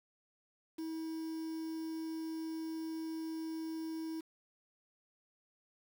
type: tone with quantisation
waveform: triangle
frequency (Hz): 321.5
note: E4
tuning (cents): -43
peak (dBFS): -36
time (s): 0.78-4.21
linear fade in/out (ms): 10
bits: 9
effects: none